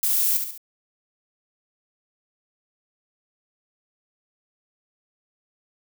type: noise with echo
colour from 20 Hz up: violet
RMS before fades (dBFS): -22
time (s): 0.03-0.37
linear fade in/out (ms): 0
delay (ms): 69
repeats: 3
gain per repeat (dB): -6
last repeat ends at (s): 0.577
effects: none